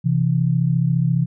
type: tone pair together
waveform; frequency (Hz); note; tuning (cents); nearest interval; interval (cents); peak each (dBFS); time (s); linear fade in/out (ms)
sine; 130.81 / 165.33; C3 / E3; 0 / +5; major third; 405; -18; 0.04-1.26; 20
effects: none